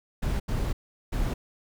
brown noise bursts at uneven times, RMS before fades -27 dBFS, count 3, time 0.22-0.4 / 0.48-0.73 / 1.12-1.34 s, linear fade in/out 10 ms, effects none

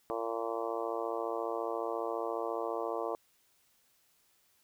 harmonic tone, 114.5 Hz, A#2, 31 cents flat, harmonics 3 / 4 / 5 / 6 / 7 / 8 / 9 / 10, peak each -41 / -37 / -40 / -40 / -45 / -45 / -43 / -44 dBFS, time 0.1-3.15 s, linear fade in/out 0 ms, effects white hiss -70 dBFS RMS until 4.63 s

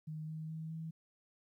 sine tone with pitch steps, 155.56 / 157.46 / 159.38 / 161.33 Hz, D#3 / D#3 / D#3 / E3, 0 / +21 / +42 / -37 cents, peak -40 dBFS, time 0.07-0.91 s, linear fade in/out 10 ms, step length 210 ms, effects 13-bit

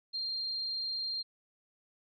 sine tone, 4191 Hz, C8, 2 cents sharp, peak -33 dBFS, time 0.13-1.23 s, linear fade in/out 20 ms, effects none

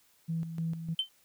sine tone with tremolo, 164.2 Hz, E3, 6 cents flat, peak -29 dBFS, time 0.28-0.95 s, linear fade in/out 20 ms, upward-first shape square, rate 3.3 Hz, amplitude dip 60%
sine tone with exponential decay, 3088 Hz, G7, 27 cents flat, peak -21 dBFS, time 0.99-1.09 s, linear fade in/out 2 ms, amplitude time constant 21 ms
effects tanh soft clip ceiling -23 dBFS + white hiss -66 dBFS RMS until 1.24 s

